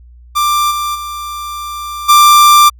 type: tone with level steps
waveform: 45% pulse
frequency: 1183 Hz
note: D6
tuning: 12 cents sharp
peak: -10 / -15 / -21 / -3 dBFS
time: 0.35-2.7 s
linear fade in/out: 20 ms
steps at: 0.7 / 0.94 / 2.08 s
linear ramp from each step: 20 ms
effects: added 60 Hz sine -36 dBFS peak until 2.79 s